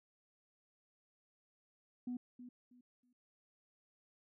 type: tone with echo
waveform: sine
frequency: 246.9 Hz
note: B3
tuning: in tune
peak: -37 dBFS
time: 2.07-2.17 s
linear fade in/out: 5 ms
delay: 320 ms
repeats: 3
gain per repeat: -12 dB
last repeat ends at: 3.13 s
effects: tanh soft clip ceiling -35 dBFS